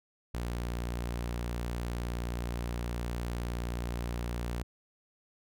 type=tone; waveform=sawtooth; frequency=59.3 Hz; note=A#1; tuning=30 cents sharp; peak=-29 dBFS; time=0.34-4.63 s; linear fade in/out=5 ms; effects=none